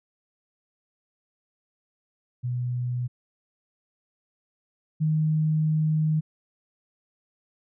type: tone pair in turn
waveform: sine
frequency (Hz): 123.47 / 155.56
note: B2 / D#3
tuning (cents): 0 / 0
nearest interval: major third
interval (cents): 400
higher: second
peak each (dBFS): -25 / -20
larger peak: second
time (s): 2.43-3.08 / 5-6.21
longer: second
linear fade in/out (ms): 20
effects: none